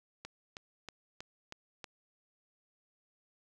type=click train; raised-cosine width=0.2 ms; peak=-26 dBFS; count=6; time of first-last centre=0.25-1.842 s; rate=3.14 Hz; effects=none